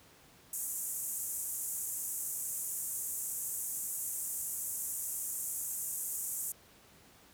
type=band-pass noise; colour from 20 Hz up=pink; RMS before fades=-38 dBFS; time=0.53-6.52 s; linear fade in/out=2 ms; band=7000 to 15000 Hz; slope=48 dB/octave; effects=pink hiss -60 dBFS RMS until 7.33 s + high-pass 60 Hz 12 dB/octave